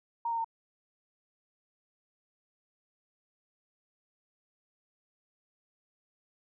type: tone with pitch steps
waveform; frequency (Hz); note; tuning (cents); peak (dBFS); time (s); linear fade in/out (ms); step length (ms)
sine; 933 / 921.2 / 909.6; A#5 / A#5 / A#5; +1 / -21 / -43; -29; 0.25-0.445; 5; 65
effects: none